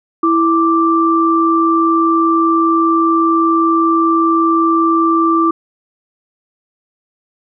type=tone pair together; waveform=sine; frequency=329.6 / 1174.7 Hz; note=E4 / D6; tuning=0 / 0 cents; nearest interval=octave + minor seventh; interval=2200 cents; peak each=-12 dBFS; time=0.23-5.51 s; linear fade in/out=5 ms; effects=none